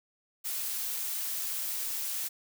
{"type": "noise", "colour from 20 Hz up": "blue", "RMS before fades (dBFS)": -34, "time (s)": [0.44, 2.29], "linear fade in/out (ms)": 20, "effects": []}